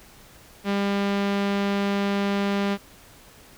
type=tone with low-pass filter; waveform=sawtooth; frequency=200 Hz; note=G3; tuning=35 cents sharp; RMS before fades=-24 dBFS; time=0.64-2.78 s; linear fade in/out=50 ms; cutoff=3700 Hz; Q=0.99; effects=pink hiss -50 dBFS RMS until 3.57 s